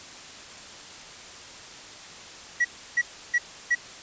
triangle tone bursts, 1930 Hz, B6, 40 cents flat, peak -17 dBFS, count 4, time 2.6-3.752 s, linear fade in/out 10 ms, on 48 ms, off 320 ms, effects white hiss -43 dBFS RMS until 4.02 s + resampled to 16000 Hz

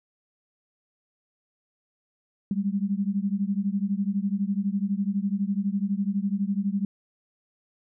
sine beating tone pair, 194.1 / 206.1 Hz, G3 / G#3, -17 / -13 cents, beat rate 12 Hz, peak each -26 / -27 dBFS, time 2.51-6.85 s, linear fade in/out 2 ms, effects none

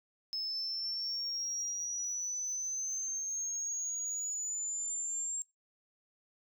sine exponential sweep, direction up, 5190 to 7459 Hz, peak -33 dBFS, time 0.33-5.42 s, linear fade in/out 0 ms, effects noise-tail reverb RT60 0.2 s tail -23 dB re dry + tanh soft clip ceiling -30 dBFS

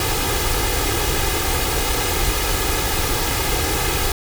pink noise with comb filter, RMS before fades -20 dBFS, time 0-4.12 s, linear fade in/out 2 ms, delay 2.4 ms, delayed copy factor +0.65, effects none

